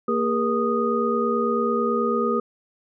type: tone cluster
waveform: sine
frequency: 231.6 / 408.5 / 477.6 / 1240 Hz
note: A#3 / G#4 / A#4 / D#6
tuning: -11 / -29 / +42 / -6 cents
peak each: -25 dBFS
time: 0.08-2.4 s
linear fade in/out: 5 ms
effects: none